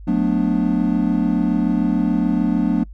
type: chord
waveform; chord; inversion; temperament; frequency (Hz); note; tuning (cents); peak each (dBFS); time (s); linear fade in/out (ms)
triangle; B minor seventh; second; equal with one note detuned; 181.29 / 220 / 246.9 / 293.7; F#3 / A3 / B3 / D4; -35 / 0 / 0 / 0; -19; 0.07-2.84; 10
effects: noise-tail reverb RT60 0.1 s tail -25 dB re dry + added 50 Hz sine -34 dBFS peak until 2.93 s